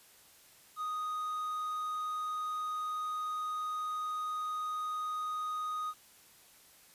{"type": "tone with quantisation", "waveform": "triangle", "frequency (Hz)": 1244.5, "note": "D#6", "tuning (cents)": 0, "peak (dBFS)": -32, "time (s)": [0.76, 5.94], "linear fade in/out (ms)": 50, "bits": 10, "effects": ["white hiss -60 dBFS RMS until 6.94 s", "resampled to 32000 Hz"]}